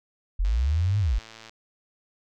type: linear two-way sweep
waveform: sine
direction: up then down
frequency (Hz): 39.97 to 105.4 to 39.97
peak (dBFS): -20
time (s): 0.39-1.19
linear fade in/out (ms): 10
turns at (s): 0.99
type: click train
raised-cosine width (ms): 0.2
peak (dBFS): -27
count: 118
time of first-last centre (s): 0.45-1.495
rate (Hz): 112
effects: none